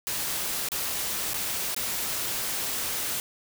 white noise with dropouts, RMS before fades -30 dBFS, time 0.07-3.2 s, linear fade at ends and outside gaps 0 ms, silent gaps 0.687-0.718 / 1.334-1.342 / 1.746-1.764 s, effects none

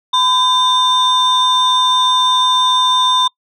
sine tone pair together, 1011 / 3603 Hz, B5 / A7, +40 / +40 cents, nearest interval octave + minor seventh, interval 2200 cents, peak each -11 dBFS, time 0.13-3.28 s, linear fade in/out 10 ms, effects noise-tail reverb RT60 0.1 s tail -25 dB re dry + tanh soft clip ceiling -7 dBFS

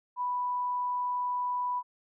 sine tone, 987.8 Hz, B5, in tune, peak -28 dBFS, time 0.16-1.83 s, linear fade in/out 50 ms, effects none

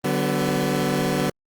20% pulse chord, B minor, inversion first, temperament equal with one note detuned, 146.83 / 189.1 / 246.9 Hz, D3 / F#3 / B3, 0 / +38 / 0 cents, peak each -20 dBFS, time 0.04-1.3 s, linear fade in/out 5 ms, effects Opus 32 kbps

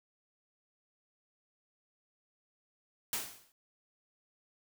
white noise with exponential decay, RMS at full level -32 dBFS, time 3.13-3.52 s, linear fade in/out 1 ms, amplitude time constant 83 ms, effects none

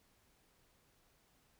silence, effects pink hiss -72 dBFS RMS until 1.59 s

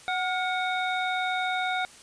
harmonic tone with a mistuned harmonic, 741 Hz, F#5, 2 cents sharp, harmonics 1 / 2 / 3 / 5, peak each -28 / -31 / -33 / -35 dBFS, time 0.08-1.85 s, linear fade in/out 0 ms, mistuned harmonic 2, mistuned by -61 cents, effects white hiss -50 dBFS RMS until 2.02 s + resampled to 22050 Hz

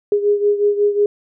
sine beating tone pair, 410 / 415.5 Hz, G#4 / G#4, -22 / +1 cents, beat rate 5.5 Hz, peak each -14 / -19 dBFS, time 0.12-1.06 s, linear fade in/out 2 ms, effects none

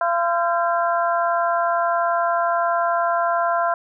harmonic tone with a mistuned harmonic, 341.4 Hz, F4, 39 cents flat, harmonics 2 / 3 / 4 / 5, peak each -20 / -23 / -24 / -30 dBFS, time 0.01-3.74 s, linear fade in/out 2 ms, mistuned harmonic 5, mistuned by -120 cents, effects none

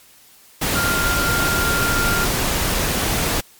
sine tone in noise, 1396.9 Hz, F6, in tune, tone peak -20 dBFS, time 0.75-2.25 s, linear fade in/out 10 ms, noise pink, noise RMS -20 dBFS, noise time 0.61-3.41 s, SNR -3 dB, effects white hiss -49 dBFS RMS until 3.59 s + MP3 96 kbps

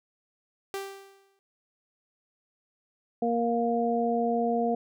sawtooth tone with exponential decay, 392 Hz, G4, in tune, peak -26 dBFS, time 0.74-1.39 s, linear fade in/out 0 ms, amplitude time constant 140 ms
harmonic tone, 234.2 Hz, A#3, 8 cents sharp, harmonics 1 / 2 / 3, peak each -28 / -28 / -28 dBFS, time 3.22-4.75 s, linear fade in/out 5 ms
effects none

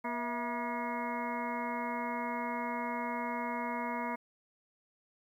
harmonic tone with a mistuned harmonic, 240 Hz, B3, 49 cents flat, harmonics 1 / 2 / 3 / 4 / 5 / 6 / 7 / 8 / 9, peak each -39 / -45 / -42 / -37 / -45 / -50 / -49 / -49 / -43 dBFS, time 0.04-4.16 s, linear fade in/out 10 ms, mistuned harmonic 3, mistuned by -150 cents, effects 11-bit

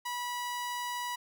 sawtooth tone, 976 Hz, B5, 21 cents flat, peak -30 dBFS, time 0.05-1.16 s, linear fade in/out 10 ms, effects none

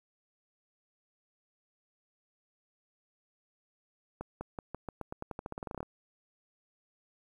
accelerating click train, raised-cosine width 1 ms, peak -24 dBFS, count 20, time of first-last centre 4.21-5.83 s, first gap 200 ms, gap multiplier 0.89, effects 10-bit

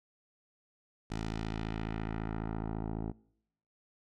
10% pulse tone with low-pass filter sweep, 54.6 Hz, A1, 13 cents flat, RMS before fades -37 dBFS, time 1.1-3.12 s, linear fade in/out 10 ms, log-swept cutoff 6900 to 600 Hz, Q 1, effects noise-tail reverb RT60 0.8 s tail -24 dB re dry

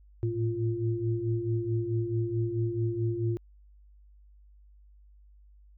sine tone cluster, 110.3 / 114.9 / 347.1 Hz, A2 / A#2 / F4, +5 / -25 / -11 cents, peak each -31 dBFS, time 0.23-3.37 s, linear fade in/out 0 ms, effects added 50 Hz sine -53 dBFS peak until 5.77 s

